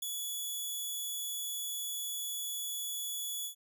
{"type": "tone with ADSR envelope", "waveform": "10% pulse", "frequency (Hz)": 3412, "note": "G#7", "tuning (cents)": 46, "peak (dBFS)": -26, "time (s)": [0.02, 3.55], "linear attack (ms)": 7, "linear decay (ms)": 10, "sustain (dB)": -2, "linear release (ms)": 98, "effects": []}